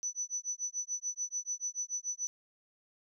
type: tone with tremolo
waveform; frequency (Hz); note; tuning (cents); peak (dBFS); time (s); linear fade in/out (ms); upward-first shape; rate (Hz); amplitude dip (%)
sine; 5970; F#8; +15; -31; 0.03-2.27; 0; sine; 6.9; 100
effects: none